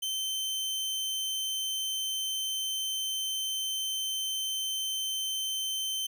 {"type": "tone", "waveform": "sawtooth", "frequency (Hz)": 3093, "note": "G7", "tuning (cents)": -24, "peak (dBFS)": -27, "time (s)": [0.02, 6.07], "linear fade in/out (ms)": 10, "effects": []}